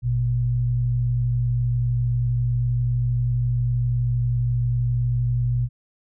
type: tone pair together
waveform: sine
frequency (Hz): 53.3 / 120.9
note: G#1 / B2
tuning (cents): +46 / -36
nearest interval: octave + major second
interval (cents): 1418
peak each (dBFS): -28 / -19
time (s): 0.02-5.69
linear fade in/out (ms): 50
effects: none